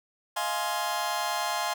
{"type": "chord", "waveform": "sawtooth", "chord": "F minor seventh", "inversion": "third", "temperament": "just", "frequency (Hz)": [628.6, 698.5, 838.1, 1047.7], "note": ["Eb5", "F5", "Ab5", "C6"], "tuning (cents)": [18, 0, 16, 2], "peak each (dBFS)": [-34, -29, -28, -28], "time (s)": [0.36, 1.74], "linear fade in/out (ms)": 10, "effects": []}